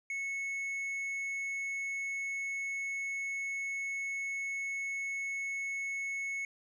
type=tone with tanh clipping; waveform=triangle; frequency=2200 Hz; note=C#7; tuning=14 cents flat; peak=-35 dBFS; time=0.1-6.45 s; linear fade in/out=2 ms; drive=9 dB; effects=none